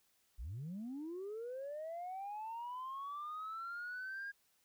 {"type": "linear sweep", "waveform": "sine", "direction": "up", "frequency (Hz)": [44.41, 1634], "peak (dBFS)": -40, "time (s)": [0.38, 4.32], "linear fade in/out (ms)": 20, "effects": ["tanh soft clip ceiling -39 dBFS", "white hiss -75 dBFS RMS until 4.64 s"]}